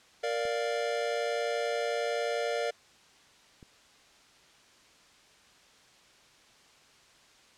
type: chord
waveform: square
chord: Bb major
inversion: none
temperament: equal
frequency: 466.2 / 587.3 / 698.5 Hz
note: Bb4 / D5 / F5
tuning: 0 / 0 / 0 cents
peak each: -33 / -34 / -36 dBFS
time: 0.23-2.71 s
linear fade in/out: 10 ms
type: clicks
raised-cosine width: 3 ms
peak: -37 / -37 dBFS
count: 2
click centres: 0.453 / 3.628 s
effects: white hiss -59 dBFS RMS until 7.57 s + low-pass 6000 Hz 12 dB/octave